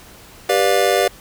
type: chord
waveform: square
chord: G dominant seventh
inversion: none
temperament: just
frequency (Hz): 392 / 490 / 588 / 705.6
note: G4 / B4 / D5 / F5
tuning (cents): 0 / -14 / +2 / +18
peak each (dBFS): -20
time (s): 0.49-1.08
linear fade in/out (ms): 5
effects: pink hiss -43 dBFS RMS until 1.2 s